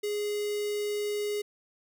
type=tone with notch filter; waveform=square; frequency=415.1 Hz; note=G#4; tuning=1 cent flat; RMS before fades=-31 dBFS; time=0.03-1.42 s; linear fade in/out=10 ms; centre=1200 Hz; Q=1.6; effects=none